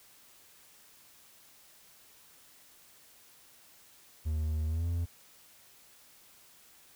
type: tone with pitch glide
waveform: triangle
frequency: 77.78 to 85.31 Hz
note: D#2 to F2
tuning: 0 to -40 cents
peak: -27 dBFS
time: 4.25-5.06 s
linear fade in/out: 20 ms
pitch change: +160 cents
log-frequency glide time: 4.66-4.87 s
effects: white hiss -59 dBFS RMS until 6.95 s